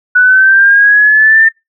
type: linear sweep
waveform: sine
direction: up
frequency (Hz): 1475 to 1803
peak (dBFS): -3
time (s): 0.15-1.49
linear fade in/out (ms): 10
effects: noise-tail reverb RT60 0.2 s tail -25 dB re dry